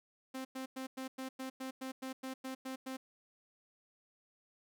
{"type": "tone bursts", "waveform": "sawtooth", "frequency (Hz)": 262.3, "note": "C4", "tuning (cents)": 4, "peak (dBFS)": -36, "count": 13, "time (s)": [0.34, 2.97], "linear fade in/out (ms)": 10, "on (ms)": 110, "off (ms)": 100, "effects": []}